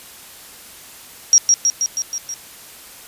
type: tone with echo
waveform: sine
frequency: 5660 Hz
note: F8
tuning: 22 cents sharp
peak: -6 dBFS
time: 1.33-1.38 s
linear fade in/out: 0 ms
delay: 160 ms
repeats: 6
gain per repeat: -3 dB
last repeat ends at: 2.34 s
effects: white hiss -40 dBFS RMS until 3.07 s + resampled to 32000 Hz